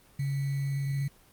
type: tone with sample-and-hold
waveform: sine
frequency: 138.8 Hz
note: C#3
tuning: 3 cents sharp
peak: -27 dBFS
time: 0.19-1.08 s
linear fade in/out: 5 ms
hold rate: 2100 Hz
effects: pink hiss -59 dBFS RMS until 1.32 s + Opus 24 kbps